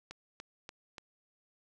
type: click train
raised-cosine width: 0.2 ms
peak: -27 dBFS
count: 4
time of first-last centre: 0.11-0.982 s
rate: 3.44 Hz
effects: none